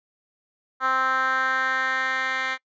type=tone with band-pass filter sweep; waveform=10% pulse; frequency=261.6 Hz; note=C4; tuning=in tune; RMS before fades=-24 dBFS; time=0.8-2.58 s; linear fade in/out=50 ms; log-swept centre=1300 to 2200 Hz; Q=3.3; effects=noise-tail reverb RT60 0.1 s tail -23 dB re dry + resampled to 16000 Hz